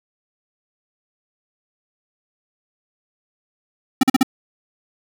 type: tone bursts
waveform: square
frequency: 261.8 Hz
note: C4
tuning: 1 cent sharp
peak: -10 dBFS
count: 4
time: 4.01-4.231 s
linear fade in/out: 5 ms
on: 23 ms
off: 43 ms
effects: none